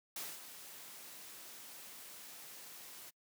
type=noise with ADSR envelope; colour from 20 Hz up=white; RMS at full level=-42 dBFS; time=0.16-3.11 s; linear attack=4 ms; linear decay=230 ms; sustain=-10 dB; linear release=22 ms; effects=noise-tail reverb RT60 0.1 s tail -25 dB re dry + high-pass 150 Hz 12 dB/octave